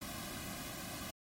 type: noise with comb filter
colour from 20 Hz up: pink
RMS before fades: -44 dBFS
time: 0.01-1.11 s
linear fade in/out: 10 ms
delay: 2.2 ms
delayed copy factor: -0.85
effects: MP3 64 kbps